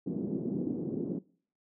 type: band-pass noise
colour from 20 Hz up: pink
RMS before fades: -34 dBFS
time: 0.06-1.19 s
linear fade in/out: 10 ms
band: 190 to 340 Hz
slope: 24 dB/octave
effects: noise-tail reverb RT60 0.5 s tail -22 dB re dry